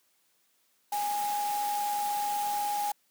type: tone in noise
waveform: sine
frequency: 824 Hz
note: G#5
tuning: 14 cents flat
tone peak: -28 dBFS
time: 0.92-2.92 s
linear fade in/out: 5 ms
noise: white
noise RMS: -39 dBFS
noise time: 0.92-2.92 s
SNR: +8 dB
effects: white hiss -70 dBFS RMS until 3.1 s + high-pass 150 Hz 12 dB/octave